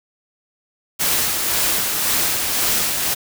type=noise with tremolo; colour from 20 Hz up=white; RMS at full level=-18 dBFS; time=0.99-3.15 s; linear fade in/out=20 ms; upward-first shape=sine; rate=1.9 Hz; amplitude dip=35%; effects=none